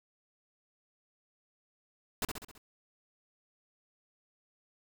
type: noise with echo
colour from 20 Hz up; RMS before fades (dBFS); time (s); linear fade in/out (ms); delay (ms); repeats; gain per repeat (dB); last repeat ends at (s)
pink; -32; 2.22-2.25; 2; 66; 5; -5; 2.58
effects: none